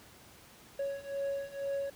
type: beating tone pair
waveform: triangle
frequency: 554.4 / 556.5 Hz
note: C#5 / C#5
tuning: 0 / +7 cents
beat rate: 2.1 Hz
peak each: -36 / -34 dBFS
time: 0.79-1.9 s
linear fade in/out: 5 ms
effects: pink hiss -56 dBFS RMS until 1.95 s + high-pass 60 Hz 12 dB/octave